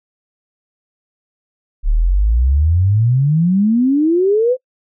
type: exponential sweep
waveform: sine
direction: up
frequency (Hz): 34.65 to 523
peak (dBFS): -10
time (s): 1.83-4.57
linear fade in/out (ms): 50
effects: noise-tail reverb RT60 0.1 s tail -24 dB re dry